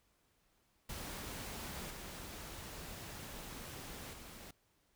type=noise with level steps; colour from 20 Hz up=pink; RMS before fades=-45 / -48 / -52 dBFS; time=0.89-4.51 s; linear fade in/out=5 ms; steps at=1.9 / 4.13 s; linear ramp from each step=5 ms; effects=pink hiss -75 dBFS RMS until 4.95 s